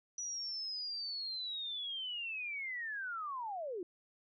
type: linear sweep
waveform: sine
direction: down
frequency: 5890 to 329.6 Hz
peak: -38 dBFS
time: 0.18-3.83 s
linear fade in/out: 2 ms
effects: none